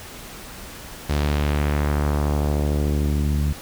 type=tone with low-pass filter sweep; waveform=sawtooth; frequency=73.4 Hz; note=D2; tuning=in tune; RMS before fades=-21 dBFS; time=1.09-3.53 s; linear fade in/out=10 ms; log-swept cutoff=5500 to 170 Hz; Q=1.2; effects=pink hiss -38 dBFS RMS until 3.61 s